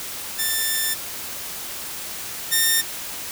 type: tone pair in turn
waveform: 5% pulse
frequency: 1780 / 1819.5 Hz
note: A6 / A#6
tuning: +20 / -42 cents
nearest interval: unison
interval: 38 cents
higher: second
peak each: -10 / -6 dBFS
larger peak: second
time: 0.38-0.95 / 2.51-2.82 s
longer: first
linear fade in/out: 20 ms
effects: white hiss -32 dBFS RMS until 3.31 s